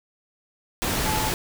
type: tone in noise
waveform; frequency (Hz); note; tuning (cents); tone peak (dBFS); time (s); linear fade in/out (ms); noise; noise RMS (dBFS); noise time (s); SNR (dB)
sine; 865; A5; -30; -27; 1.06-1.29; 0; pink; -25; 0.82-1.34; -5
effects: none